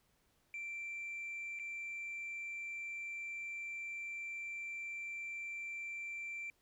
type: tone with dropouts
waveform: sine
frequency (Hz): 2349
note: D7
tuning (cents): 0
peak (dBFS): -39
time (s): 0.54-6.5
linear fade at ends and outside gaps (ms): 1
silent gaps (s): 1.59-1.596
effects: tanh soft clip ceiling -39 dBFS + pink hiss -75 dBFS RMS until 6.61 s